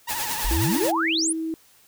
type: tone with vibrato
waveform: sawtooth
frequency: 897 Hz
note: A5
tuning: 33 cents sharp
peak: -27 dBFS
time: 0.07-0.91 s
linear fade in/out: 10 ms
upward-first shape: triangle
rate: 13 Hz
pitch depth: 150 cents each way
type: noise with tremolo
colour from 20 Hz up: white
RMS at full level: -27 dBFS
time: 0.08-0.92 s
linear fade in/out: 20 ms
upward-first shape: triangle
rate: 9.4 Hz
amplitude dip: 45%
type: exponential sweep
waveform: sine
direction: up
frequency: 34 to 11000 Hz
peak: -21 dBFS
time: 0.44-1.33 s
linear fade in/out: 10 ms
type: tone with pitch glide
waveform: sine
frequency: 329.6 to 322.4 Hz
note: E4 to E4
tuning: 0 to -38 cents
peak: -25 dBFS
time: 0.51-1.54 s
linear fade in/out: 0 ms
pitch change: -38 cents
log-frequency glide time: 0.88-1.24 s
effects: white hiss -56 dBFS RMS until 1.87 s